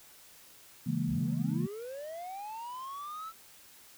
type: chord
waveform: sine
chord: A# half-diminished seventh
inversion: first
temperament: equal with one note detuned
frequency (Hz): 137.79 / 164.81 / 207.7 / 233.1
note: C#3 / E3 / G#3 / A#3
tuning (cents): -10 / 0 / 0 / 0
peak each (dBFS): -35 / -33 / -36 / -34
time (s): 0.86-1.67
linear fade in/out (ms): 10
type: linear sweep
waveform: triangle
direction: up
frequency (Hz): 42.01 to 1338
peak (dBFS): -37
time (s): 1.07-3.33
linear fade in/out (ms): 50
effects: white hiss -56 dBFS RMS until 3.97 s